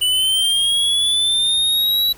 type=linear sweep; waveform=square; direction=up; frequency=2960 to 3933 Hz; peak=-15 dBFS; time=0.01-2.13 s; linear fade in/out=10 ms; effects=added 50 Hz sine -48 dBFS peak until 2.17 s + pink hiss -45 dBFS RMS until 2.17 s